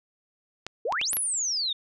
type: clicks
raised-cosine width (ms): 0.2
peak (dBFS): -16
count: 5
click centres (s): 0.666 / 0.924 / 1.014 / 1.132 / 1.169
type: exponential two-way sweep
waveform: sine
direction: up then down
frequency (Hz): 410 to 11840 to 3559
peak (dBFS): -25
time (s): 0.85-1.73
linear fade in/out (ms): 5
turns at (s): 1.14
effects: none